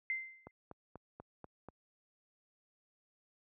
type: tone with exponential decay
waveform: sine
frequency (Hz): 2080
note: C7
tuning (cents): -11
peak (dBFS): -31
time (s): 0.1-0.51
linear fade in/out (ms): 1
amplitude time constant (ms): 88
type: click train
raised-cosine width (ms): 1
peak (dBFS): -34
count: 6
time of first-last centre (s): 0.47-1.687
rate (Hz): 4.11
effects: high-pass 60 Hz 12 dB/octave